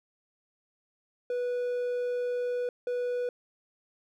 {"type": "tone bursts at uneven times", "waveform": "triangle", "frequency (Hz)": 490.8, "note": "B4", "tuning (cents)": -11, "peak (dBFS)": -26, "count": 2, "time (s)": [[1.3, 2.69], [2.87, 3.29]], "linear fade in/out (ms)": 2, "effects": []}